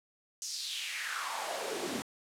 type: noise with high-pass filter sweep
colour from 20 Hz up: pink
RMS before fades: -37 dBFS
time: 0.42-2.02 s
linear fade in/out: 0 ms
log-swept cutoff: 6300 to 230 Hz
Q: 3.4
effects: low-pass 10000 Hz 12 dB/octave